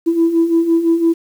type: beating tone pair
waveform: sine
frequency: 328.1 / 334 Hz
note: E4 / E4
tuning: -8 / +23 cents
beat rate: 5.9 Hz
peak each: -17 / -11 dBFS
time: 0.06-1.14 s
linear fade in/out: 20 ms
effects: tanh soft clip ceiling -5 dBFS + 7-bit